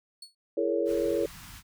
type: tone with exponential decay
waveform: 35% pulse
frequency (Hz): 4400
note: C#8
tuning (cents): -14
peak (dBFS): -37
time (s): 0.22-0.35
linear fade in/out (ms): 5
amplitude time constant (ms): 28
type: chord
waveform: sine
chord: A# half-diminished seventh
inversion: second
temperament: just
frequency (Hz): 335.6 / 419.5 / 466.2 / 559.4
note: E4 / G#4 / A#4 / C#5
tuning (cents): +31 / +17 / 0 / +16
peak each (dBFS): -30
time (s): 0.57-1.26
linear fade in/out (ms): 5
type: band-stop noise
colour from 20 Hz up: pink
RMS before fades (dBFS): -46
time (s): 0.85-1.63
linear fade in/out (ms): 50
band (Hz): 240 to 960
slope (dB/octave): 24
effects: none